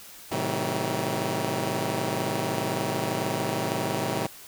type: chord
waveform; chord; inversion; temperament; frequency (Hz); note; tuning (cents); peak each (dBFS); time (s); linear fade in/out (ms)
10% pulse; A diminished seventh; none; just; 110 / 132 / 158.4 / 190.08; A2 / C3 / Eb3 / Gb3; 0 / +16 / +31 / +47; -24; 0.31-4.27; 10
effects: white hiss -46 dBFS RMS until 4.47 s